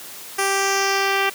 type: tone with low-pass filter sweep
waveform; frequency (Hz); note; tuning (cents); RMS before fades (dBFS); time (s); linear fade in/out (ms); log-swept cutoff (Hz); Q
10% pulse; 392; G4; 0; -20; 0.38-1.3; 10; 10000 to 3200; 2.2
effects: white hiss -37 dBFS RMS until 1.34 s + high-pass 150 Hz 12 dB/octave